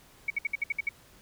sine tone bursts, 2242 Hz, C#7, 19 cents sharp, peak -25 dBFS, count 8, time 0.28-0.891 s, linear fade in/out 5 ms, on 23 ms, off 61 ms, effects pink hiss -57 dBFS RMS until 1.21 s

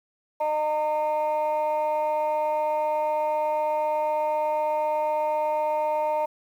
sine tone pair together, 610 / 914 Hz, D#5 / A#5, -34 / -34 cents, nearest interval perfect fifth, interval 700 cents, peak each -23 dBFS, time 0.4-6.26 s, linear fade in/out 10 ms, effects tanh soft clip ceiling -19 dBFS + 9-bit

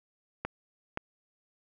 clicks, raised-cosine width 0.5 ms, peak -17 dBFS, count 2, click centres 0.45 / 0.974 s, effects none

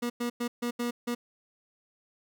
30% pulse tone bursts at uneven times, 240 Hz, B3, 49 cents flat, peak -26 dBFS, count 6, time 0.02-0.1 / 0.2-0.3 / 0.4-0.48 / 0.62-0.71 / 0.79-0.91 / 1.07-1.15 s, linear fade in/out 10 ms, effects none

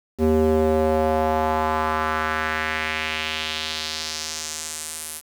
square tone with band-pass filter sweep, 78.4 Hz, D#2, 14 cents sharp, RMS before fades -23 dBFS, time 0.18-5.22 s, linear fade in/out 50 ms, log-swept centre 330 to 11000 Hz, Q 2, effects 7-bit

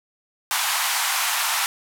pink band-pass noise, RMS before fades -23 dBFS, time 0.51-1.66 s, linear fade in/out 0 ms, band 780 to 15000 Hz, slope 48 dB/octave, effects none

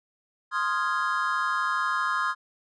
triangle chord, F minor seventh, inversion second, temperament equal, 1046.5 / 1244.5 / 1396.9 / 1661.2 Hz, C6 / Eb6 / F6 / Ab6, 0 / 0 / 0 / 0 cents, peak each -27 / -27 / -29 / -29 dBFS, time 0.51-2.35 s, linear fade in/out 50 ms, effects resampled to 22050 Hz

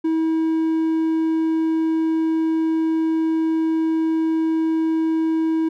triangle tone, 321.8 Hz, E4, 42 cents flat, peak -15 dBFS, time 0.04-5.69 s, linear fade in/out 10 ms, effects none

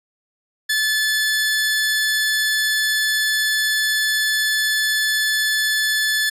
sawtooth tone pair together, 1736 / 4332 Hz, A6 / C#8, -24 / -41 cents, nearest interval octave + major third, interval 1583 cents, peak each -14 / -24 dBFS, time 0.69-6.3 s, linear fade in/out 10 ms, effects resampled to 32000 Hz

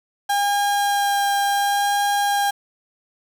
35% pulse tone with vibrato, 807 Hz, G#5, 50 cents flat, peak -16 dBFS, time 0.29-2.51 s, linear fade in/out 10 ms, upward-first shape sine, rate 0.7 Hz, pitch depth 9 cents each way, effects 7-bit

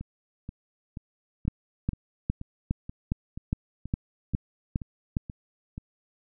two click trains, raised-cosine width 5 ms, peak -24 / -13 dBFS, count 13 / 10, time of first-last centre 0.01-5.779 / 1.48-5.169 s, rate 2.08 / 2.44 Hz, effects none

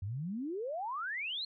sine exponential sweep, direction up, 90.2 to 4300 Hz, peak -35 dBFS, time 0.02-1.45 s, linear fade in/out 5 ms, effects none

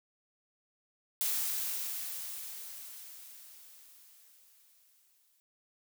blue noise with exponential decay, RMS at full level -31 dBFS, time 1.21-5.4 s, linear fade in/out 0 ms, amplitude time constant 910 ms, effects none

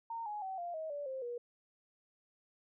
sine tone with pitch steps, 918 / 837 / 763.1 / 695.7 / 634.3 / 578.3 / 527.3 / 480.7 Hz, A#5 / G#5 / G5 / F5 / D#5 / D5 / C5 / B4, -27 / +13 / -47 / -7 / +33 / -27 / +13 / -47 cents, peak -38 dBFS, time 0.1-1.38 s, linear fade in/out 5 ms, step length 160 ms, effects none

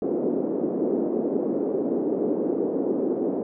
white band-pass noise, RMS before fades -25 dBFS, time 0.02-3.43 s, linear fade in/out 2 ms, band 250 to 420 Hz, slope 24 dB/octave, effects none

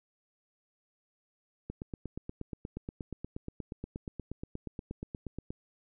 click train, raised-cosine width 3 ms, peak -25 dBFS, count 33, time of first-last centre 1.7-5.505 s, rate 8.41 Hz, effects none

